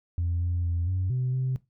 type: tone with pitch steps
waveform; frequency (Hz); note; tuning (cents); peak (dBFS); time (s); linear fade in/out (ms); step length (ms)
sine; 85.9 / 87.3 / 85.6 / 92.6 / 127.3 / 129.8; F2 / F2 / F2 / F#2 / C3 / C3; -28 / 0 / -34 / +2 / -47 / -13; -23; 0.18-1.56; 0; 230
effects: noise-tail reverb RT60 0.2 s tail -19 dB re dry + tanh soft clip ceiling -21 dBFS